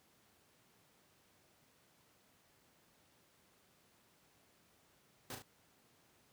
pink noise with echo, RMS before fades -45 dBFS, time 5.3-5.35 s, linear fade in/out 2 ms, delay 36 ms, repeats 2, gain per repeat -5 dB, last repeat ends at 5.422 s, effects pink hiss -70 dBFS RMS until 6.32 s + high-pass 100 Hz 12 dB/octave

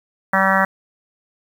harmonic tone, 192.2 Hz, G3, 34 cents flat, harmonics 1 / 3 / 4 / 5 / 6 / 7 / 8 / 9 / 10, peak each -22 / -22 / -22 / -22 / -22 / -22 / -22 / -22 / -22 dBFS, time 0.33-0.65 s, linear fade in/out 5 ms, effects 7-bit

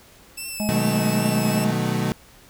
10% pulse tone with vibrato, 2637 Hz, E7, in tune, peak -22 dBFS, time 0.37-1.65 s, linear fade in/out 10 ms, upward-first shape triangle, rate 2.5 Hz, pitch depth 44 cents each way
harmonic tone, 210 Hz, G#3, 19 cents sharp, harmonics 1 / 3 / 4, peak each -23 / -30 / -35 dBFS, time 0.6-1.72 s, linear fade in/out 0 ms
35% pulse chord, B dominant seventh, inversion none, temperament equal with one note detuned, 123.47 / 153.42 / 185 / 220 Hz, B2 / D#3 / F#3 / A3, 0 / -24 / 0 / 0 cents, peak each -25 dBFS, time 0.69-2.12 s, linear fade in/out 0 ms
effects pink hiss -50 dBFS RMS until 2.49 s

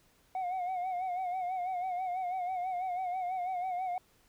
sine tone with vibrato, 732 Hz, F#5, 19 cents flat, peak -29 dBFS, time 0.35-3.98 s, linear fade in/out 2 ms, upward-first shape sine, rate 6.1 Hz, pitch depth 67 cents each way, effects tanh soft clip ceiling -31 dBFS + pink hiss -67 dBFS RMS until 4.28 s

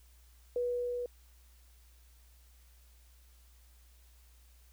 sine tone with level ramp, 487.8 Hz, B4, 21 cents flat, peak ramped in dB -29 to -34 dBFS, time 0.56-1.06 s, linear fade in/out 2 ms, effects added 60 Hz sine -58 dBFS peak until 4.72 s + white hiss -67 dBFS RMS until 4.72 s

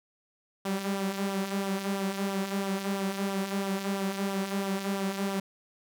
sawtooth tone with flanger, 195.8 Hz, G3, 2 cents flat, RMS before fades -31 dBFS, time 0.65-5.4 s, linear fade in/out 5 ms, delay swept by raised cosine 0.43 to 5.23 ms, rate 3 Hz, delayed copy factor -0.5, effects none

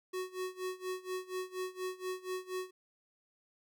square tone with tremolo, 370 Hz, F#4, in tune, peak -35 dBFS, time 0.13-2.71 s, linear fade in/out 10 ms, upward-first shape sine, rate 4.2 Hz, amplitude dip 90%, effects none

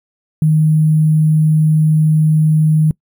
sine tone with sample-and-hold, 155.5 Hz, D#3, 1 cent flat, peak -8 dBFS, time 0.42-2.91 s, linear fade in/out 2 ms, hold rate 11025 Hz, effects noise-tail reverb RT60 0.1 s tail -24 dB re dry

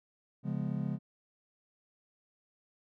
triangle chord, C# dominant seventh, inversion none, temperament just, 138.59 / 173.24 / 207.9 / 249.5 Hz, C#3 / E#3 / G#3 / B3, 0 / -14 / +2 / +18 cents, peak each -34 / -35 / -35 / -40 dBFS, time 0.43-0.99 s, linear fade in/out 50 ms, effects none

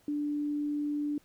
sine tone, 293.7 Hz, D4, in tune, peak -29 dBFS, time 0.08-1.18 s, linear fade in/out 2 ms, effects pink hiss -65 dBFS RMS until 1.24 s

